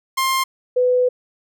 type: tone pair in turn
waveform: sawtooth / sine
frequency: 1058 / 499.3 Hz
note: C6 / B4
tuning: +19 / +19 cents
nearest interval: octave + minor second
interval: 1300 cents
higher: first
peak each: -13 dBFS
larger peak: neither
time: 0.17-0.44 / 0.76-1.09 s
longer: second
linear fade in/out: 10 ms
effects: none